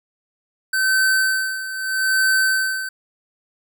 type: tone with tremolo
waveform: square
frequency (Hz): 1537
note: G6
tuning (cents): -35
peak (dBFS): -15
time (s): 0.73-2.89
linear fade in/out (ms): 5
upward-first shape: sine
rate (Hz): 0.79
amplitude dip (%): 75
effects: none